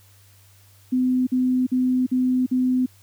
sine tone bursts, 254.2 Hz, C4, 50 cents flat, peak -17 dBFS, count 5, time 0.92-2.862 s, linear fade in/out 10 ms, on 350 ms, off 48 ms, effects added 98 Hz sine -52 dBFS peak until 3.02 s + white hiss -56 dBFS RMS until 3.02 s

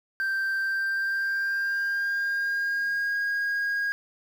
sine tone with pitch glide, 1568 to 1633.6 Hz, G6 to G#6, 0 to -29 cents, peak -22 dBFS, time 0.2-3.92 s, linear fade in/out 0 ms, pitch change +71 cents, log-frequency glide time 0.6-3.17 s, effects tanh soft clip ceiling -23 dBFS + 8-bit

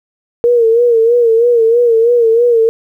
sine tone with vibrato, 466.2 Hz, A#4, in tune, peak -6 dBFS, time 0.44-2.69 s, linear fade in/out 0 ms, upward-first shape sine, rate 3.1 Hz, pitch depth 71 cents each way, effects 8-bit

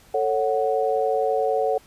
sine chord, F# minor, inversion first, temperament just, 444 / 555 / 740 Hz, A4 / C#5 / F#5, +16 / +2 / 0 cents, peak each -23 / -24 / -24 dBFS, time 0.14-1.78 s, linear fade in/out 5 ms, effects pink hiss -53 dBFS RMS until 1.86 s + resampled to 32000 Hz

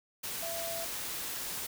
sine tone in noise, 669 Hz, E5, 25 cents sharp, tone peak -38 dBFS, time 0.42-0.85 s, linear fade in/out 10 ms, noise white, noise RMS -38 dBFS, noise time 0.23-1.67 s, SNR -3 dB, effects none

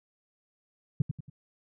sine tone with echo, 141.4 Hz, C#3, 35 cents sharp, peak -18 dBFS, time 1-1.02 s, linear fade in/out 5 ms, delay 93 ms, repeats 3, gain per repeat -8 dB, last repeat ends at 1.299 s, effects tanh soft clip ceiling -17 dBFS

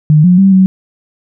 sine tone with pitch steps, 152.3 / 179.8 / 193.9 / 188.6 Hz, D#3 / F#3 / G3 / F#3, -37 / -49 / -19 / +33 cents, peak -3 dBFS, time 0.1-0.66 s, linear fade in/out 0 ms, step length 140 ms, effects none

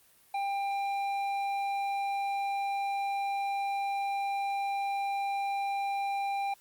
sine tone with hard clipping, 795 Hz, G5, 24 cents sharp, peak -31 dBFS, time 0.34-6.54 s, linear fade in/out 5 ms, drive 8 dB, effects white hiss -62 dBFS RMS until 6.6 s + Opus 32 kbps

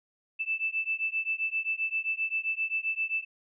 sine beating tone pair, 2637 / 2644.6 Hz, E7 / E7, 0 / +5 cents, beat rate 7.6 Hz, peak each -31 dBFS, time 0.39-3.25 s, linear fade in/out 20 ms, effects none

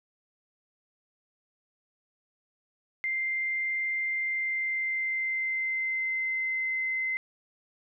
sine tone with pitch glide, 2093 to 2061 Hz, C7 to C7, 0 to -27 cents, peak -27 dBFS, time 3.04-7.17 s, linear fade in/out 0 ms, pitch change -27 cents, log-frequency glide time 4.22-6.81 s, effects none

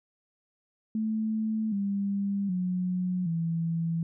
sine tone with pitch steps, 218.7 / 199.39 / 181.79 / 165.74 Hz, A3 / G3 / F#3 / E3, -10 / +30 / -30 / +10 cents, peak -26 dBFS, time 0.95-4.03 s, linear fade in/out 2 ms, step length 770 ms, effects none

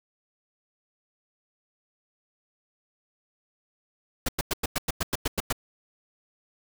pink noise bursts, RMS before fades -26 dBFS, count 11, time 4.26-5.527 s, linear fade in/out 5 ms, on 27 ms, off 97 ms, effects none

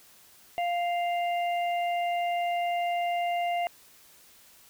harmonic tone, 698 Hz, F5, 1 cent flat, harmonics 1 / 3 / 4, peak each -26 / -37 / -40 dBFS, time 0.58-3.67 s, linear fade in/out 0 ms, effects white hiss -56 dBFS RMS until 4.69 s

